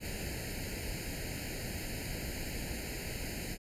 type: noise with comb filter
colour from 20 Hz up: pink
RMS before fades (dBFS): -39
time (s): 0-3.58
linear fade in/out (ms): 50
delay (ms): 0.43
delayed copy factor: +1
effects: resampled to 32000 Hz